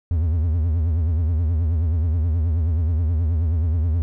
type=tone with vibrato; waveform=triangle; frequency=81.6 Hz; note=E2; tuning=17 cents flat; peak=-15 dBFS; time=0.11-4.02 s; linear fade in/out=0 ms; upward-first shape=triangle; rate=9.4 Hz; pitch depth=170 cents each way; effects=none